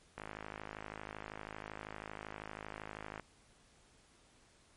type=click train; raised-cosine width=0.5 ms; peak=-28 dBFS; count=160; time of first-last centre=0.18-3.197 s; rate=52.7 Hz; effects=pink hiss -66 dBFS RMS until 4.76 s + MP3 48 kbps